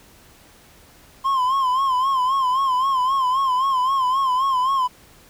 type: tone with vibrato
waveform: triangle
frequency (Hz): 1046.5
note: C6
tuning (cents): 0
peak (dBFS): -15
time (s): 1.24-4.88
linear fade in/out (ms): 20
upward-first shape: sine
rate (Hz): 3.8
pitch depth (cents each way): 86
effects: pink hiss -50 dBFS RMS until 5.29 s